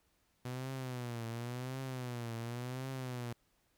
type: tone with vibrato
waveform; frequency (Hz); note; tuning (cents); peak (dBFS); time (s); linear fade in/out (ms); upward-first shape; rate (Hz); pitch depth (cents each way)
sawtooth; 123.47; B2; 0; -35; 0.45-3.33; 5; triangle; 0.92; 140
effects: pink hiss -75 dBFS RMS until 3.77 s